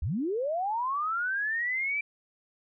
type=linear sweep; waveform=sine; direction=up; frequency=55.8 to 2349 Hz; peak=-27 dBFS; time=0.02-2.01 s; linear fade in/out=5 ms; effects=none